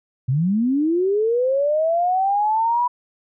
sine linear sweep, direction up, 120 to 987.8 Hz, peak -16 dBFS, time 0.28-2.88 s, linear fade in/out 10 ms, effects none

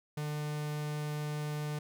45% pulse tone, 149.6 Hz, D3, 32 cents sharp, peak -34 dBFS, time 0.17-1.79 s, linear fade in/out 5 ms, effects none

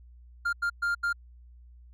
triangle tone bursts at uneven times, 1400 Hz, F6, 4 cents sharp, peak -23 dBFS, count 4, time 0.45-0.53 / 0.62-0.7 / 0.82-0.95 / 1.03-1.13 s, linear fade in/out 10 ms, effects added 60 Hz sine -49 dBFS peak until 1.93 s

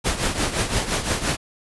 pink noise with tremolo, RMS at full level -20 dBFS, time 0.04-1.37 s, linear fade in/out 20 ms, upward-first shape triangle, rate 5.8 Hz, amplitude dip 75%, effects resampled to 24000 Hz

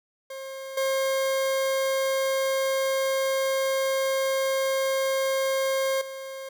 40% pulse tone with level steps, 535 Hz, C5, 38 cents sharp, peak -34 / -22 / -34 dBFS, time 0.3-6.49 s, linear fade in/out 5 ms, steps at 0.77 / 6.01 s, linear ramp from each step 5 ms, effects none

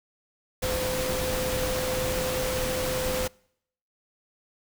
sine tone in noise, 512 Hz, C5, 38 cents flat, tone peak -29 dBFS, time 0.62-3.28 s, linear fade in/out 10 ms, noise pink, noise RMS -30 dBFS, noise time 0.62-3.28 s, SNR -2 dB, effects noise-tail reverb RT60 0.7 s tail -26 dB re dry

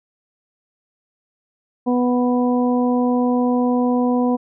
harmonic tone, 246.9 Hz, B3, in tune, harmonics 1 / 2 / 3 / 4, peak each -16 / -22 / -26 / -28 dBFS, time 1.86-4.37 s, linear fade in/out 20 ms, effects none

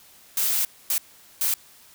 blue noise bursts at uneven times, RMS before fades -23 dBFS, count 3, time 0.37-0.65 / 0.9-0.98 / 1.41-1.54 s, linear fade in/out 2 ms, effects white hiss -52 dBFS RMS until 1.94 s

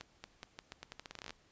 accelerating click train, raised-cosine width 0.2 ms, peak -27 dBFS, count 18, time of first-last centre 0.01-1.306 s, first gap 230 ms, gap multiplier 0.83, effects pink hiss -68 dBFS RMS until 1.51 s + resampled to 16000 Hz

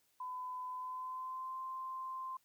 sine tone with pitch glide, 1008 to 1043.5 Hz, B5 to C6, +35 to -5 cents, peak -40 dBFS, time 0.2-2.37 s, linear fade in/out 5 ms, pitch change +60 cents, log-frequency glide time 0.67-1.59 s, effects white hiss -75 dBFS RMS until 2.44 s

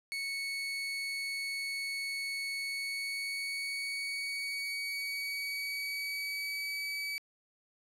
30% pulse tone with pitch glide, 2214 to 2284 Hz, C#7 to D7, -3 to -49 cents, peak -32 dBFS, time 0.12-7.18 s, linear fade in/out 0 ms, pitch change +54 cents, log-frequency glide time 2.57-6.87 s, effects low-pass 12000 Hz 12 dB/octave + 10-bit

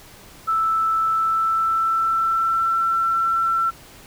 sine tone with pitch glide, 1318.5 to 1345.4 Hz, E6 to E6, 0 to +35 cents, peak -17 dBFS, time 0.47-3.71 s, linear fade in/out 20 ms, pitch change +35 cents, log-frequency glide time 1.08-2.84 s, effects pink hiss -45 dBFS RMS until 4.06 s

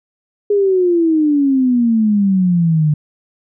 sine exponential sweep, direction down, 415.3 to 148 Hz, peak -10 dBFS, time 0.5-2.94 s, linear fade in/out 5 ms, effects none

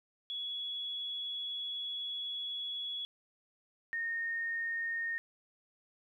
sine tone pair in turn, 3372 / 1841.8 Hz, G#7 / A#6, +26 / -21 cents, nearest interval minor seventh, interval 1047 cents, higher first, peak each -36 / -33 dBFS, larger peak second, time 0.3-3.05 / 3.93-5.18 s, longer first, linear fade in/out 0 ms, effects 12-bit

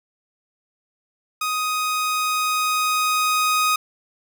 sawtooth tone with level ramp, 1250 Hz, D#6, 8 cents sharp, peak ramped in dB -18 to -13 dBFS, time 1.41-3.76 s, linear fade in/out 5 ms, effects none

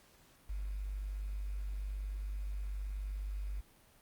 sine tone with quantisation, 49.51 Hz, G1, 18 cents sharp, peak -36 dBFS, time 0.49-3.61 s, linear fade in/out 10 ms, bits 10, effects pink hiss -64 dBFS RMS until 4.01 s + Opus 48 kbps

